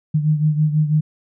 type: beating tone pair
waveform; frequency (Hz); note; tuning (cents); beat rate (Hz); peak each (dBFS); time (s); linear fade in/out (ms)
sine; 151.7 / 157.8; D#3 / D#3; -44 / +25; 6.1; -15 / -21; 0.14-1.01; 10
effects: none